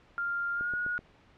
sine tone with pitch glide, 1396.9 to 1447.8 Hz, F6 to F#6, 0 to -38 cents, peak -29 dBFS, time 0.18-0.98 s, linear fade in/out 0 ms, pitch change +62 cents, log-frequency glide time 0.54-0.74 s
click train, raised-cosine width 2 ms, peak -31 dBFS, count 4, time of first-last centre 0.61-0.991 s, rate 7.88 Hz
effects pink hiss -60 dBFS RMS until 1.37 s + low-pass 3000 Hz 12 dB/octave

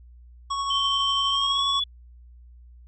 square tone with tremolo, 1108.7 Hz, C#6, in tune, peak -24 dBFS, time 0.5-1.8 s, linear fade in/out 10 ms, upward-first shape triangle, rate 12 Hz, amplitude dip 35%
sine tone with pitch glide, 3116 to 3418 Hz, G7 to G#7, -11 to +49 cents, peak -22 dBFS, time 0.7-1.84 s, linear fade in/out 5 ms, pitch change +160 cents, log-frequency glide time 1.29-1.64 s
effects added 60 Hz sine -45 dBFS peak until 2.87 s + MP3 32 kbps

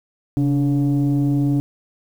sine tone pair together, 135.78 / 287.7 Hz, C#3 / D4, -35 / -36 cents, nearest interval octave + minor second, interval 1299 cents, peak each -16 dBFS, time 0.37-1.6 s, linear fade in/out 0 ms, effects tanh soft clip ceiling -12 dBFS + 8-bit

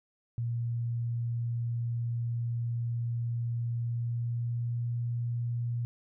sine tone with pitch glide, 117.9 to 119.06 Hz, A#2 to A#2, +20 to +37 cents, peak -29 dBFS, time 0.38-5.85 s, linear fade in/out 0 ms, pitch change +17 cents, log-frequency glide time 3.79-4.85 s, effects none

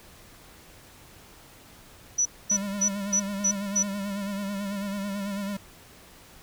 sine tone bursts, 5920 Hz, F#8, in tune, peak -20 dBFS, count 6, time 2.18-3.83 s, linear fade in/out 10 ms, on 75 ms, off 240 ms
square tone with vibrato, 200 Hz, G3, 35 cents sharp, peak -30 dBFS, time 2.51-5.57 s, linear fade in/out 5 ms, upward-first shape sine, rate 9.1 Hz, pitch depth 51 cents each way
effects pink hiss -51 dBFS RMS until 6.42 s

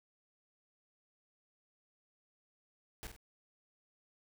pink noise with echo, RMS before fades -44 dBFS, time 3.03-3.07 s, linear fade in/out 0 ms, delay 47 ms, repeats 2, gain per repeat -7 dB, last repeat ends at 3.164 s, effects none

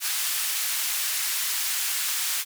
white band-pass noise, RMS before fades -27 dBFS, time 0-2.45 s, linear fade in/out 50 ms, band 1400 to 16000 Hz, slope 12 dB/octave, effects none

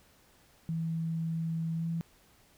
sine tone with pitch glide, 163.5 to 166.07 Hz, E3 to E3, -14 to +13 cents, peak -30 dBFS, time 0.69-2.01 s, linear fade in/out 0 ms, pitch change +27 cents, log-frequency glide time 1.76-1.87 s, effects pink hiss -63 dBFS RMS until 2.57 s

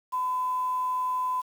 sine tone with quantisation, 1011 Hz, B5, 40 cents sharp, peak -25 dBFS, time 0.12-1.42 s, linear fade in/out 20 ms, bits 8, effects none

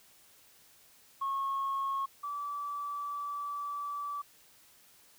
sine tone pair in turn, 1092 / 1155.3 Hz, C#6 / D6, -26 / -29 cents, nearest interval minor second, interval 97 cents, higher second, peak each -29 / -34 dBFS, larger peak first, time 1.21-2.06 / 2.23-4.22 s, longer second, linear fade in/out 10 ms, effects tanh soft clip ceiling -27 dBFS + white hiss -61 dBFS RMS until 5.18 s

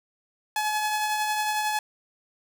sawtooth tone with tremolo, 851 Hz, G#5, 42 cents sharp, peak -19 dBFS, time 0.56-1.79 s, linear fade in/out 2 ms, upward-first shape triangle, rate 11 Hz, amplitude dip 35%, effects none

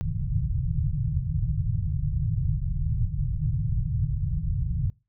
white low-pass noise, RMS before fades -26 dBFS, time 0.01-4.9 s, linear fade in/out 0 ms, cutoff 160 Hz, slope 96 dB/octave, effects noise-tail reverb RT60 0.3 s tail -24 dB re dry

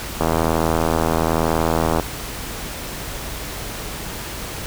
click train, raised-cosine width 1 ms, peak -4 dBFS, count 146, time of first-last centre 0.21-1.998 s, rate 81.1 Hz, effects added 50 Hz sine -36 dBFS peak until 4.66 s + pink hiss -30 dBFS RMS until 4.66 s

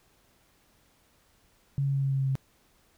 sine tone with pitch steps, 139.1 / 138.22 / 137.34 / 136.47 / 135.61 / 134.75 / 133.9 Hz, C#3 / C#3 / C#3 / C#3 / C#3 / C#3 / C3, +6 / -5 / -16 / -27 / -38 / -49 / +40 cents, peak -24 dBFS, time 1.78-2.354 s, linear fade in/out 0 ms, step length 82 ms, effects pink hiss -65 dBFS RMS until 2.97 s

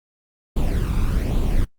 brown noise with flanger, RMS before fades -19 dBFS, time 0.56-1.65 s, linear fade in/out 10 ms, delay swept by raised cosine 0.27 to 0.84 ms, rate 1.2 Hz, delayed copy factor +0.6, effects noise-tail reverb RT60 0.1 s tail -21 dB re dry + Opus 32 kbps

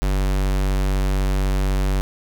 square tone, 48 Hz, G1, 36 cents flat, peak -18 dBFS, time 0.02-2.01 s, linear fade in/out 0 ms, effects none

